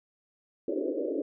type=band-pass noise; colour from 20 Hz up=pink; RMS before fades=-31 dBFS; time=0.68-1.22 s; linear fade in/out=2 ms; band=270 to 580 Hz; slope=96 dB/octave; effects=none